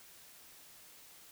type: silence
effects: white hiss -57 dBFS RMS until 1.31 s

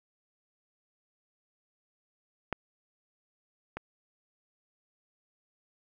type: clicks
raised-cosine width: 0.5 ms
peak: -15 / -21 dBFS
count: 2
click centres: 2.527 / 3.77 s
effects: none

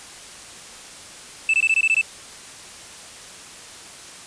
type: tone bursts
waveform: triangle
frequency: 2637 Hz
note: E7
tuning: in tune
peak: -13 dBFS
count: 8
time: 1.49-2.013 s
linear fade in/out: 2 ms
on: 47 ms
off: 21 ms
effects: white hiss -40 dBFS RMS until 4.26 s + resampled to 22050 Hz

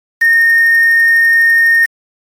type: tone with quantisation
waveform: sine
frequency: 1838 Hz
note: A#6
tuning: 25 cents flat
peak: -6 dBFS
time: 0.21-1.86 s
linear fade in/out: 10 ms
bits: 4
effects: AAC 48 kbps

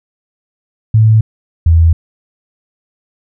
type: tone pair in turn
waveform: sine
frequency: 110 / 82.41 Hz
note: A2 / E2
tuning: 0 / 0 cents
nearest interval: perfect fourth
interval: 500 cents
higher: first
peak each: -4 dBFS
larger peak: neither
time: 0.94-1.21 / 1.66-1.93 s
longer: neither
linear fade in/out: 5 ms
effects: none

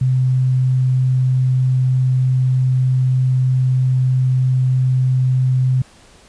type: tone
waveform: sine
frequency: 128.8 Hz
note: C3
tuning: 27 cents flat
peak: -12 dBFS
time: 0.01-5.82 s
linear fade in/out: 5 ms
effects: pink hiss -47 dBFS RMS until 6.28 s + resampled to 22050 Hz

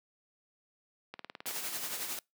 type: click train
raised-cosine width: 0.3 ms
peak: -26 dBFS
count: 9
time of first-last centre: 1.14-1.563 s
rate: 18.9 Hz
type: noise with tremolo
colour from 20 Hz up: white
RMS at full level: -36 dBFS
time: 1.46-2.19 s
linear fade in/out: 2 ms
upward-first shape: sine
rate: 11 Hz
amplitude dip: 45%
effects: noise-tail reverb RT60 0.2 s tail -25 dB re dry + high-pass 200 Hz 12 dB/octave

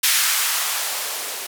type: noise with band-pass filter sweep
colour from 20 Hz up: violet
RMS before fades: -22 dBFS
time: 0.03-1.47 s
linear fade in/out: 10 ms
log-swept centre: 1800 to 370 Hz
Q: 1.1
effects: none

